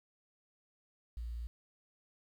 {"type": "tone", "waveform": "sine", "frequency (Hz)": 58.27, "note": "A#1", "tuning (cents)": 0, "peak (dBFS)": -38, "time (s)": [1.17, 1.47], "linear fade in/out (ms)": 0, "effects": ["11-bit"]}